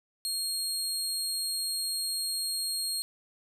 25% pulse tone, 4256 Hz, C8, 29 cents sharp, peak -25 dBFS, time 0.25-3.02 s, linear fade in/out 0 ms, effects none

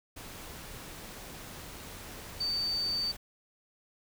sine tone in noise, 4585 Hz, D8, 42 cents flat, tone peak -29 dBFS, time 2.4-3.12 s, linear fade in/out 10 ms, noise pink, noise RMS -45 dBFS, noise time 0.16-3.17 s, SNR +13 dB, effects none

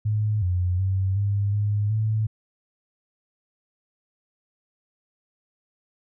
sine tone with pitch steps, 106.5 / 90.1 / 95.5 / 101 / 103.7 / 109 Hz, G#2 / F#2 / G2 / G#2 / G#2 / A2, +44 / -45 / -45 / -48 / -2 / -16 cents, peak -20 dBFS, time 0.05-2.27 s, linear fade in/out 10 ms, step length 370 ms, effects none

